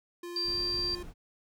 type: tone with pitch glide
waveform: square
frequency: 348.4 to 352.7 Hz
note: F4 to F4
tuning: -4 to +17 cents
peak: -39 dBFS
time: 0.23-1.03 s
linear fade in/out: 5 ms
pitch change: +21 cents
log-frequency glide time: 0.49-0.58 s
type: tone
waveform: sine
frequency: 4699 Hz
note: D8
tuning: in tune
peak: -29 dBFS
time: 0.36-0.95 s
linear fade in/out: 2 ms
type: noise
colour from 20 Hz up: brown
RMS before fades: -43 dBFS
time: 0.44-1.14 s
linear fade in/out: 50 ms
effects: none